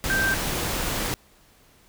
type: tone in noise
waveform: sine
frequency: 1568 Hz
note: G6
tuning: in tune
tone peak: -21 dBFS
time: 0.1-0.34 s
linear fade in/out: 0 ms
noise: pink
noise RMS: -27 dBFS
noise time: 0.04-1.14 s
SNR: +3 dB
effects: pink hiss -57 dBFS RMS until 1.88 s